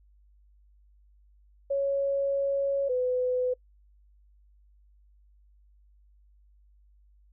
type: tone pair in turn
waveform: sine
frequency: 554.4 / 502.6 Hz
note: C#5 / B4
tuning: 0 / +30 cents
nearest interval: major second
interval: 170 cents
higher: first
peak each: -24 dBFS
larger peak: neither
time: 1.7-2.89 / 2.89-3.54 s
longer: first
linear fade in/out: 10 ms
effects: noise-tail reverb RT60 0.1 s tail -25 dB re dry + added 50 Hz sine -57 dBFS peak until 7.32 s